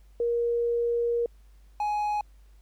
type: tone pair in turn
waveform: sine / triangle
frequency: 472.1 / 836.3 Hz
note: A#4 / G#5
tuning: +22 / +12 cents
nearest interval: minor seventh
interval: 990 cents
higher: second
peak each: -23 dBFS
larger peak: neither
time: 0.2-1.26 / 1.8-2.21 s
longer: first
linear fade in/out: 2 ms
effects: added 50 Hz sine -51 dBFS peak until 2.61 s + pink hiss -68 dBFS RMS until 2.61 s